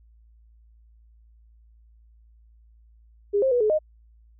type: tone with pitch steps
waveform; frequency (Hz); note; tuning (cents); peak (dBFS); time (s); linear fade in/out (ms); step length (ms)
sine; 406.8 / 530 / 487.8 / 427.2 / 617; G#4 / C5 / B4 / G#4 / D#5; -36 / +22 / -21 / +49 / -15; -18; 3.33-3.79; 20; 92
effects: added 56 Hz sine -52 dBFS peak until 4.39 s